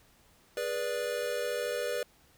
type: chord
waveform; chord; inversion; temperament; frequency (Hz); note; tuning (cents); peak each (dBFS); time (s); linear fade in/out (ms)
square; G# diminished; none; equal with one note detuned; 415.3 / 489.1 / 587.3; G#4 / B4 / D5; 0 / -17 / 0; -40 / -34 / -36; 0.57-2.03; 2
effects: pink hiss -63 dBFS RMS until 2.37 s